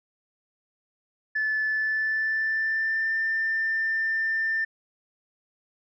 sine tone with pitch glide, 1739 to 1790 Hz, A6 to A6, -21 to +29 cents, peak -22 dBFS, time 1.35-4.65 s, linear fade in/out 10 ms, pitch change +50 cents, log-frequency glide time 1.64-3.15 s, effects tanh soft clip ceiling -19 dBFS

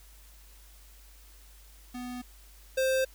square tone pair in turn, 247.7 / 524.9 Hz, B3 / C5, +5 / +5 cents, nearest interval octave + minor second, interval 1300 cents, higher second, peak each -37 / -25 dBFS, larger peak second, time 1.94-2.22 / 2.77-3.05 s, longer neither, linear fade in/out 10 ms, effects added 50 Hz sine -52 dBFS peak until 3.14 s + white hiss -58 dBFS RMS until 3.14 s

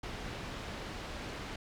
pink low-pass noise, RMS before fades -42 dBFS, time 0.03-1.56 s, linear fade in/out 5 ms, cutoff 4200 Hz, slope 12 dB/octave, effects none

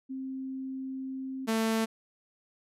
sine / sawtooth tone pair in turn, 264.3 / 223.2 Hz, C4 / A3, +18 / +25 cents, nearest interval minor third, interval 293 cents, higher first, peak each -34 / -22 dBFS, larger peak second, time 0.09-1.47 / 1.47-1.86 s, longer first, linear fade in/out 20 ms, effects resampled to 32000 Hz

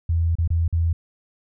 sine tone with dropouts, 83.3 Hz, E2, 19 cents sharp, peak -17 dBFS, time 0.09-0.93 s, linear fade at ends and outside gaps 5 ms, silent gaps 0.354-0.385 / 0.477-0.503 / 0.68-0.726 s, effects none

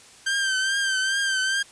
sawtooth tone with vibrato, 1568 Hz, G6, in tune, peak -18 dBFS, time 0.26-1.63 s, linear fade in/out 10 ms, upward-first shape triangle, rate 2.4 Hz, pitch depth 56 cents each way, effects white hiss -49 dBFS RMS until 1.71 s + resampled to 22050 Hz

